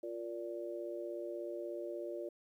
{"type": "harmonic tone", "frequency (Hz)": 116.54, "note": "A#2", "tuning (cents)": 0, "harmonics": [3, 4, 5], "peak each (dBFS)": [-42, -47, -43], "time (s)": [0.03, 2.29], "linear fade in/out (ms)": 5, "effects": ["12-bit"]}